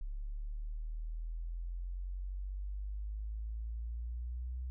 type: exponential sweep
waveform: sine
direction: up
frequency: 34.95 to 63.2 Hz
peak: -37 dBFS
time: 0.01-4.7 s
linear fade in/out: 0 ms
effects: none